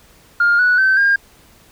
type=tone with pitch steps; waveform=sine; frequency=1410 / 1474.1 / 1541.2 / 1611.3 Hz; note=F6 / F#6 / G6 / G6; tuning=+16 / -7 / -30 / +47 cents; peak=-9 dBFS; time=0.4-1.16 s; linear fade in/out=5 ms; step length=190 ms; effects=tanh soft clip ceiling -7 dBFS + pink hiss -49 dBFS RMS until 1.71 s